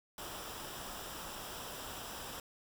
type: noise with comb filter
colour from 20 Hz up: pink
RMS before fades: -45 dBFS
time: 0.18-2.4 s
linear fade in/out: 2 ms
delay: 0.46 ms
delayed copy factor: -0.55
effects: none